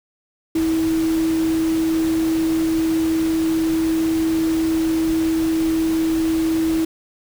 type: tone in noise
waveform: sine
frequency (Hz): 323.2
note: E4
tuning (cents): -34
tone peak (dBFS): -16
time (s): 0.55-6.85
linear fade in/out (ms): 5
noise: pink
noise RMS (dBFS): -32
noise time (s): 0.55-6.85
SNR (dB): +13
effects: none